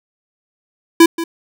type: tone with echo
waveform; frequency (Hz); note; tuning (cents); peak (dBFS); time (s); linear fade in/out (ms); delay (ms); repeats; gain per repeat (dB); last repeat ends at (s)
square; 333; E4; +18; -4; 1-1.06; 5; 180; 1; -15; 1.24
effects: none